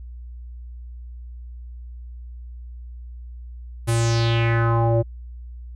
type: tone with low-pass filter sweep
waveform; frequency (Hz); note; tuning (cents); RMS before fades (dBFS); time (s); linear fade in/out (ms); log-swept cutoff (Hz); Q
square; 115.8; A#2; -11; -19; 3.87-5.03; 20; 11000 to 500; 3.6
effects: added 60 Hz sine -34 dBFS peak until 5.75 s